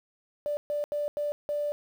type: tone bursts at uneven times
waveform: triangle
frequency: 587.3 Hz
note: D5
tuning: in tune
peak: -23 dBFS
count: 5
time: 0.46-0.57 / 0.7-0.84 / 0.92-1.08 / 1.17-1.32 / 1.49-1.72 s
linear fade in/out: 0 ms
effects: tanh soft clip ceiling -25 dBFS + 9-bit